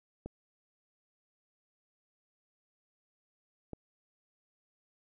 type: clicks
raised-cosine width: 2 ms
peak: -27 dBFS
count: 2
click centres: 0.26 / 3.733 s
effects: none